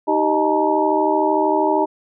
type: tone cluster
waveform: sine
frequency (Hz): 311.8 / 389.6 / 620 / 868 / 941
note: D#4 / G4 / D#5 / A5 / A#5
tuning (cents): +4 / -11 / -6 / -24 / +16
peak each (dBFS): -21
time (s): 0.07-1.86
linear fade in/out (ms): 20
effects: none